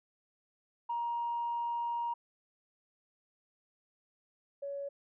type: tone pair in turn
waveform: sine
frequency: 943 / 561.7 Hz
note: A#5 / C#5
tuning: +20 / +23 cents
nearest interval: major sixth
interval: 897 cents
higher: first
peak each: -31 / -36 dBFS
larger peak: first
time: 0.89-2.14 / 4.62-4.89 s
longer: first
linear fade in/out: 10 ms
effects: tanh soft clip ceiling -27 dBFS